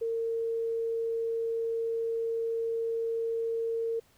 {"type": "tone", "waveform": "sine", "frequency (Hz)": 456.9, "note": "A#4", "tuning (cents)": -35, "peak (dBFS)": -28, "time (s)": [0.01, 4], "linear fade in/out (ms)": 10, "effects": ["pink hiss -64 dBFS RMS until 4.17 s"]}